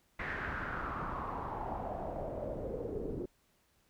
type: noise with low-pass filter sweep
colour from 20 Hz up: pink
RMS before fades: -39 dBFS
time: 0.19-3.26 s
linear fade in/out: 5 ms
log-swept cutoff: 1900 to 370 Hz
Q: 4.7
effects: pink hiss -72 dBFS RMS until 3.89 s